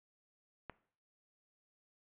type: click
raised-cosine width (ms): 0.5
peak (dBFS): -28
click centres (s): 0.697
effects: noise-tail reverb RT60 0.5 s tail -19 dB re dry + resampled to 8000 Hz